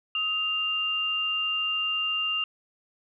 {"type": "tone pair together", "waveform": "sine", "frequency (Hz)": [1261.2, 2794], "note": ["D#6", "F7"], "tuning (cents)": [23, 0], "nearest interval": "octave + major second", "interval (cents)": 1377, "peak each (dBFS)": [-35, -25], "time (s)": [0.15, 2.44], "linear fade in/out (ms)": 2, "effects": []}